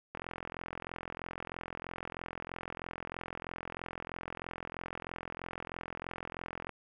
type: click train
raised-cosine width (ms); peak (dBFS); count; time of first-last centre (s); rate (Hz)
0.5; -24; 283; 0.15-6.693; 43.1
effects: none